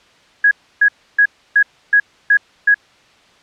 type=tone bursts; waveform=sine; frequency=1661.2 Hz; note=G#6; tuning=in tune; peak=-7 dBFS; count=7; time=0.44-2.744 s; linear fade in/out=5 ms; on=72 ms; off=300 ms; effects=white hiss -50 dBFS RMS until 3.42 s + low-pass 4000 Hz 12 dB/octave